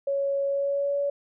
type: tone with pitch glide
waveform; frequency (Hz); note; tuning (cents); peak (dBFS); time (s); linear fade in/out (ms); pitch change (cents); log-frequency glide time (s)
sine; 556 to 567; C#5 to C#5; +5 to +39; -23; 0.07-1.1; 5; +34; 0.46-0.98
effects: none